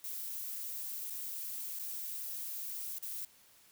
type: noise with dropouts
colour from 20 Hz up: violet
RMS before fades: -41 dBFS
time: 0.04-3.25 s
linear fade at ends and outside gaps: 2 ms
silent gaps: 1.1-1.104 / 1.79-1.795 / 2.985-3.026 s
effects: white hiss -63 dBFS RMS until 3.71 s